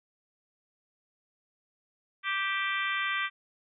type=harmonic tone with a mistuned harmonic; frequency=391.8 Hz; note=G4; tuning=1 cent flat; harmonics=3 / 4 / 5 / 6 / 7 / 8 / 9; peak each=-34 / -34 / -33 / -35 / -42 / -39 / -42 dBFS; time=2.23-3.3 s; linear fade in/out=50 ms; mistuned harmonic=7; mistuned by=-42 cents; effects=none